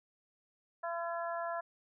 harmonic tone, 338.7 Hz, E4, 47 cents sharp, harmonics 2 / 3 / 4 / 5, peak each -37 / -41 / -43 / -45 dBFS, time 0.83-1.61 s, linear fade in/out 10 ms, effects none

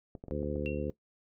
clicks, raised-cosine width 2 ms, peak -29 dBFS, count 5, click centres 0.152 / 0.239 / 0.283 / 0.43 / 0.559 s
harmonic tone, 73.42 Hz, D2, in tune, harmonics 1 / 2 / 3 / 4 / 5 / 6 / 7, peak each -39 / -39 / -39 / -39 / -39 / -39 / -39 dBFS, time 0.31-0.9 s, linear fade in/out 0 ms
sine tone with exponential decay, 2730 Hz, F7, 40 cents flat, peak -35 dBFS, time 0.66-0.9 s, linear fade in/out 0 ms, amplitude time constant 51 ms
effects noise-tail reverb RT60 0.1 s tail -17 dB re dry

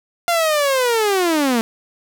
sawtooth linear sweep, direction down, 698.5 to 220 Hz, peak -11 dBFS, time 0.28-1.61 s, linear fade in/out 0 ms, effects none

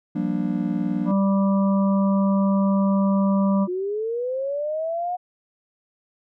triangle chord, G minor seventh, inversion third, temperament just, 176.4 / 196 / 235.2 / 294 Hz, F3 / G3 / Bb3 / D4, +18 / 0 / +16 / +2 cents, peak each -25 dBFS, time 0.15-1.12 s, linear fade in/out 10 ms
harmonic tone, 196 Hz, G3, in tune, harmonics 1 / 3 / 5 / 6, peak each -17 / -27 / -31 / -33 dBFS, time 1.05-3.68 s, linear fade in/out 50 ms
sine linear sweep, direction up, 350 to 728 Hz, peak -23 dBFS, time 3.67-5.17 s, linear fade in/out 20 ms
effects none

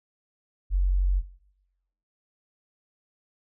sine tone, 46.25 Hz, F#1, in tune, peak -19 dBFS, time 0.7-1.23 s, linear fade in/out 50 ms, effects noise-tail reverb RT60 0.9 s tail -20 dB re dry

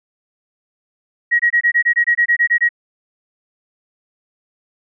sine tone bursts, 1900 Hz, A#6, 33 cents sharp, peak -10 dBFS, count 13, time 1.31-2.691 s, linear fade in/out 20 ms, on 85 ms, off 23 ms, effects none

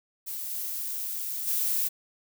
violet noise with level steps, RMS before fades -35 / -33 / -27 dBFS, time 0.26-1.89 s, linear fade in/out 20 ms, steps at 0.5 / 1.47 s, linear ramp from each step 10 ms, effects none

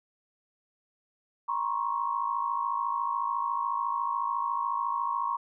sine tone cluster, 949 / 1055 / 1109 Hz, A#5 / C6 / C#6, +31 / +14 / 0 cents, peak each -31 / -33 / -31 dBFS, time 1.48-5.37 s, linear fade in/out 10 ms, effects none

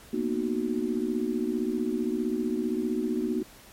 sine chord, B major seventh, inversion third, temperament just, 231.5 / 246.9 / 308.7 / 370.4 Hz, A#3 / B3 / D#4 / F#4, -12 / 0 / -14 / +2 cents, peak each -31 dBFS, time 0.13-3.43 s, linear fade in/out 5 ms, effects pink hiss -51 dBFS RMS until 3.72 s + MP3 64 kbps

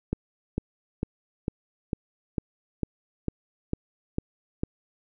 click train, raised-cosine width 3 ms, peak -13 dBFS, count 11, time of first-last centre 0.13-4.635 s, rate 2.22 Hz, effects none

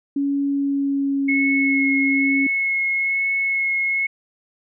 sine tone with pitch glide, 280.5 to 274.4 Hz, C#4 to C#4, +21 to -17 cents, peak -18 dBFS, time 0.16-2.47 s, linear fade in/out 5 ms, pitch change -38 cents, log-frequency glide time 0.46-1.59 s
sine tone with vibrato, 2182 Hz, C#7, 28 cents flat, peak -18 dBFS, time 1.28-4.07 s, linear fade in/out 10 ms, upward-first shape sine, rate 1.1 Hz, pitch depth 12 cents each way
effects none

